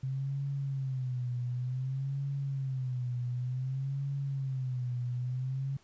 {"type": "tone with vibrato", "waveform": "sine", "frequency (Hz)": 130.81, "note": "C3", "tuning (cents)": 0, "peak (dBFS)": -31, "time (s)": [0.03, 5.77], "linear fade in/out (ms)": 5, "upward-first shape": "sine", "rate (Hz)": 0.55, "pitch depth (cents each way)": 110, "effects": ["pink hiss -64 dBFS RMS until 5.83 s", "resampled to 16000 Hz"]}